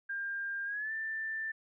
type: tone with pitch glide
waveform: sine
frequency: 1600 to 1775.3 Hz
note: G6 to A6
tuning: +35 to +15 cents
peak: -34 dBFS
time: 0.09-1.52 s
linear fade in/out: 10 ms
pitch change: +180 cents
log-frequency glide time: 0.65-0.92 s
effects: none